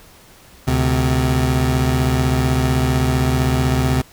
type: tone pair together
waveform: 25% pulse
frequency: 72.1 / 128.47 Hz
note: D2 / C3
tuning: -31 / -31 cents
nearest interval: minor seventh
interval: 1000 cents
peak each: -15 / -13 dBFS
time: 0.67-4.02 s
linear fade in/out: 10 ms
effects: pink hiss -46 dBFS RMS until 4.12 s